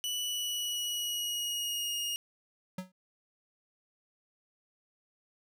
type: tone with pitch glide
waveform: sawtooth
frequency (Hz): 2960 to 2858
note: F#7 to F7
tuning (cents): 0 to +39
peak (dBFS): -29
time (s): 0.04-2.16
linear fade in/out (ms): 0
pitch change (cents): -61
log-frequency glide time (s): 0.21-1.96
type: tone with exponential decay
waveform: square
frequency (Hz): 185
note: F#3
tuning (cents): 0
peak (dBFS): -33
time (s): 2.78-2.92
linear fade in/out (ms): 5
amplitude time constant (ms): 30
effects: none